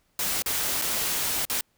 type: noise with dropouts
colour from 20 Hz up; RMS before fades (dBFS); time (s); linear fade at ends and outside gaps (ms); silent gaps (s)
white; -27; 0.19-1.61; 2; 0.422-0.46 / 0.816-0.82 / 1.452-1.498
effects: pink hiss -69 dBFS RMS until 1.77 s